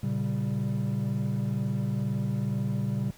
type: chord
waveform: triangle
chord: G diminished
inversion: first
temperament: equal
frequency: 116.54 / 138.59 / 196 Hz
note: Bb2 / Db3 / G3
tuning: 0 / 0 / 0 cents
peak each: -28 dBFS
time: 0.03-3.11 s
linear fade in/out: 5 ms
effects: tanh soft clip ceiling -18 dBFS + pink hiss -54 dBFS RMS until 3.17 s

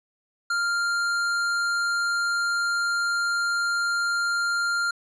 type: tone with hard clipping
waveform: sine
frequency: 1396 Hz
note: F6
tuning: 1 cent flat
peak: -24 dBFS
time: 0.5-4.91 s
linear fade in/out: 5 ms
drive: 12 dB
effects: resampled to 22050 Hz

